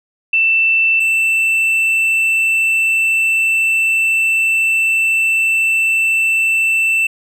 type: tone pair in turn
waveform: sine / triangle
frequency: 2666 / 2666 Hz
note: E7 / E7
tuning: +19 / +19 cents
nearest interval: unison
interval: 0 cents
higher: neither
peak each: -10 dBFS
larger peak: neither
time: 0.33-1 / 1-7.07 s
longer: second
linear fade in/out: 5 ms
effects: none